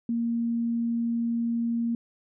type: tone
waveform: sine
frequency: 233.1 Hz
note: A#3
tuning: in tune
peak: -24 dBFS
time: 0.09-1.95 s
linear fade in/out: 2 ms
effects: none